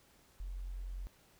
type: tone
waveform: sine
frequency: 45.03 Hz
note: F#1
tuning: 46 cents flat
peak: -39 dBFS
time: 0.4-1.07 s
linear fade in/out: 0 ms
effects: pink hiss -66 dBFS RMS until 1.39 s